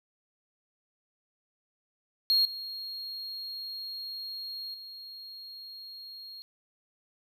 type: tone with level steps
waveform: triangle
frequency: 4266 Hz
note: C8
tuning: 33 cents sharp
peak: -20 / -35 / -41 dBFS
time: 2.3-6.42 s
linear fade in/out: 0 ms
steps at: 2.45 / 4.74 s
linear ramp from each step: 2 ms
effects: none